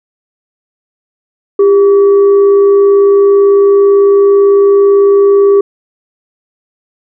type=tone with frequency modulation; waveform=sine; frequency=400 Hz; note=G4; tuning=35 cents sharp; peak=-3 dBFS; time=1.59-5.61 s; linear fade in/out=5 ms; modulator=742 Hz; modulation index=0.24; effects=none